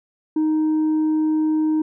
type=tone with tanh clipping; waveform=sine; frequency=311.1 Hz; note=D#4; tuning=in tune; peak=-17 dBFS; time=0.36-1.82 s; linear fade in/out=5 ms; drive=2 dB; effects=none